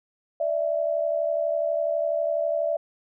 sine tone pair together, 588.9 / 661 Hz, D5 / E5, +5 / +5 cents, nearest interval major second, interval 200 cents, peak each -25 dBFS, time 0.4-2.77 s, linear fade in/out 5 ms, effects none

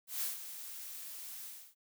blue noise with ADSR envelope, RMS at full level -35 dBFS, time 0.07-1.75 s, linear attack 150 ms, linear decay 150 ms, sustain -11 dB, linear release 300 ms, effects none

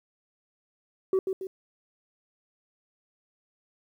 sine tone with echo, 380 Hz, F#4, 46 cents sharp, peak -18 dBFS, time 1.13-1.19 s, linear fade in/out 2 ms, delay 140 ms, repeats 2, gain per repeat -7 dB, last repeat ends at 1.47 s, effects tanh soft clip ceiling -19 dBFS + 10-bit

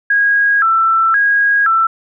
sine tone with vibrato, 1480 Hz, F#6, in tune, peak -9 dBFS, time 0.1-1.87 s, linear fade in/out 5 ms, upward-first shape square, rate 0.96 Hz, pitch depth 180 cents each way, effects none

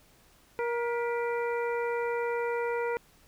harmonic tone with a mistuned harmonic, 472.7 Hz, A#4, 24 cents sharp, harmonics 1 / 2 / 3 / 4 / 5, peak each -29 / -35 / -39 / -41 / -43 dBFS, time 0.59-2.97 s, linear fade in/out 0 ms, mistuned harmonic 4, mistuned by +73 cents, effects pink hiss -61 dBFS RMS until 3.27 s

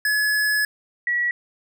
square / sine tone pair in turn, 1701 / 1929.3 Hz, G#6 / B6, +41 / -41 cents, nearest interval major second, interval 218 cents, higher second, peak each -19 dBFS, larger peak neither, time 0.05-0.65 / 1.07-1.31 s, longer first, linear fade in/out 2 ms, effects none

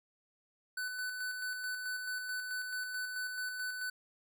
square tone with tremolo, 1500 Hz, F#6, 23 cents sharp, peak -36 dBFS, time 0.77-3.9 s, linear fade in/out 5 ms, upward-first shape square, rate 4.6 Hz, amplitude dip 35%, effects none

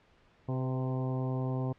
harmonic tone with a mistuned harmonic, 130 Hz, C3, 11 cents flat, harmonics 1 / 2 / 3 / 4 / 5 / 6 / 7 / 8, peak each -31 / -37 / -41 / -43 / -45 / -47 / -48 / -49 dBFS, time 0.48-1.73 s, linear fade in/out 10 ms, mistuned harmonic 4, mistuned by -28 cents, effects pink hiss -64 dBFS RMS until 1.78 s + low-pass 3000 Hz 12 dB/octave

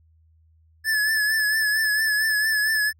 square tone with vibrato, 1730 Hz, A6, 30 cents flat, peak -20 dBFS, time 0.84-2.93 s, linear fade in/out 50 ms, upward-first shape triangle, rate 4.4 Hz, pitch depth 52 cents each way, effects added 80 Hz sine -55 dBFS peak until 2.99 s

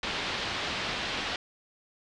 white low-pass noise, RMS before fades -33 dBFS, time 0.03-1.36 s, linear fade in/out 2 ms, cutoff 4100 Hz, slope 24 dB/octave, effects resampled to 22050 Hz

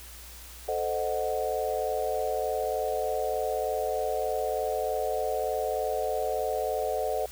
sine chord, A diminished seventh, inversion none, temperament equal, 440 / 523.3 / 622.3 / 740 Hz, A4 / C5 / Eb5 / Gb5, 0 / 0 / 0 / 0 cents, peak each -32 dBFS, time 0.68-7.26 s, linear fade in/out 5 ms, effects added 60 Hz sine -47 dBFS peak until 7.31 s + white hiss -47 dBFS RMS until 7.31 s

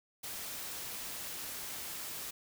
white noise, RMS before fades -42 dBFS, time 0.23-2.31 s, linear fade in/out 10 ms, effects none

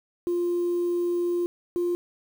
sine tone pair in turn, 349.2 / 350.6 Hz, F4 / F4, 0 / +7 cents, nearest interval unison, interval 7 cents, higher second, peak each -21 dBFS, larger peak neither, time 0.27-1.46 / 1.76-1.95 s, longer first, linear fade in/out 0 ms, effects tanh soft clip ceiling -20 dBFS + 8-bit

